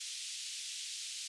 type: band-pass noise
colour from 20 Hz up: pink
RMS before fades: -43 dBFS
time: 0-1.28 s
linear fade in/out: 10 ms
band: 3000 to 9100 Hz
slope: 24 dB/octave
effects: resampled to 24000 Hz